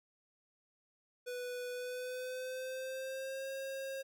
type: tone with pitch glide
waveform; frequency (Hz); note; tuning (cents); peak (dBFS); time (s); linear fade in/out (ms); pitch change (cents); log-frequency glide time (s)
square; 493.9 to 538.6; B4 to C#5; 0 to -50; -40; 1.26-4.03; 20; +150; 1.71-3.49
effects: none